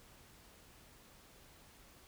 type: silence
effects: pink hiss -61 dBFS RMS until 2.07 s